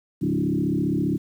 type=tone with frequency modulation; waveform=sine; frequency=236.7 Hz; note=A#3; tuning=27 cents sharp; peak=-20 dBFS; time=0.21-1.18 s; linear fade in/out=20 ms; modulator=35 Hz; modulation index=3; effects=9-bit